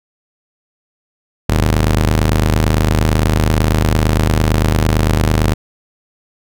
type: ring-modulated tone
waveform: sawtooth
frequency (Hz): 77.78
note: D#2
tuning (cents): 0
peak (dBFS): -4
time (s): 1.49-5.54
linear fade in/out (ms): 5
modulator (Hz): 24.5
effects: none